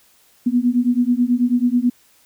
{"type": "beating tone pair", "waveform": "sine", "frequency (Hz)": [240, 249.2], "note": ["B3", "B3"], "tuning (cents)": [-49, 16], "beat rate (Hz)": 9.2, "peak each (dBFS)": -17, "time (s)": [0.46, 1.9], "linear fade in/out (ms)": 10, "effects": ["white hiss -55 dBFS RMS until 2.25 s"]}